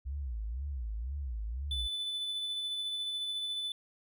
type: tone with vibrato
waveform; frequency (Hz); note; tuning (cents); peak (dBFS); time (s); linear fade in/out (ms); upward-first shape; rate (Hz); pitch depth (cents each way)
sine; 61.74; B1; 0; -34; 0.05-1.88; 20; sine; 2; 270
type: tone with tremolo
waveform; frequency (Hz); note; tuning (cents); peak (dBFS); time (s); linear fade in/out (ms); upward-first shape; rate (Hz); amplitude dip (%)
triangle; 3498; A7; -11; -31; 1.71-3.72; 2; sine; 14; 25
effects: none